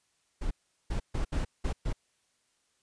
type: noise bursts at uneven times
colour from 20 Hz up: brown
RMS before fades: -30 dBFS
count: 6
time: 0.41-0.51 / 0.9-1 / 1.14-1.25 / 1.32-1.45 / 1.64-1.73 / 1.85-1.93 s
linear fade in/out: 10 ms
effects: white hiss -73 dBFS RMS until 2.82 s + resampled to 22050 Hz